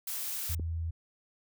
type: noise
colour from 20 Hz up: blue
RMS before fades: -36 dBFS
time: 0.07-0.55 s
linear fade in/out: 5 ms
type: tone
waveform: sine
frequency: 82.41 Hz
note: E2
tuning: in tune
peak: -31 dBFS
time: 0.49-0.91 s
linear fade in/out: 10 ms
type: click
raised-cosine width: 3 ms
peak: -26 dBFS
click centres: 0.597 s
effects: none